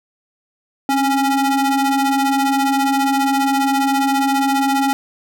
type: ring-modulated tone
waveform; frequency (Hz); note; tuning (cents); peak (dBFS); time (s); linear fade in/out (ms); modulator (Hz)
square; 277.2; C#4; 0; -12; 0.89-4.93; 0; 547
effects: none